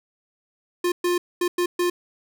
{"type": "tone bursts at uneven times", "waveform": "square", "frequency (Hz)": 353, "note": "F4", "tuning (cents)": 19, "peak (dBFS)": -20, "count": 5, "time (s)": [[0.84, 0.92], [1.04, 1.18], [1.41, 1.48], [1.58, 1.66], [1.79, 1.9]], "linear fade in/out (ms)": 5, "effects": []}